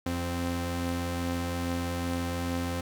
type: tone pair together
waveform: sawtooth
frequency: 86.03 / 260.5 Hz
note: F2 / C4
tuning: -26 / -7 cents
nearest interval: octave + perfect fifth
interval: 1919 cents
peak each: -28 dBFS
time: 0.06-2.81 s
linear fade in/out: 5 ms
effects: none